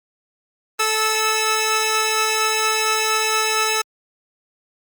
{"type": "tone pair together", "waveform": "10% pulse", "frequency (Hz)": [437.1, 1307], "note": ["A4", "E6"], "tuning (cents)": [-11, -15], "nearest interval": "octave + perfect fifth", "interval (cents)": 1896, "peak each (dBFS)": -12, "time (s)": [0.79, 3.82], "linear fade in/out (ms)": 10, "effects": ["Opus 24 kbps"]}